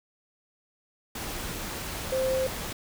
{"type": "tone in noise", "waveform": "sine", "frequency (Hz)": 523.3, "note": "C5", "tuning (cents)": 0, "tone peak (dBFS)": -24, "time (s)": [2.12, 2.47], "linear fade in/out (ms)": 5, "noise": "pink", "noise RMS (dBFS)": -35, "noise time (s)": [1.15, 2.73], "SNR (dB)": 8, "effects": []}